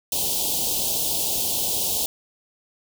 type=band-stop noise; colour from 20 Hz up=white; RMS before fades=-24 dBFS; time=0.12-2.06 s; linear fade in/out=2 ms; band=900 to 2900 Hz; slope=48 dB/octave; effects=none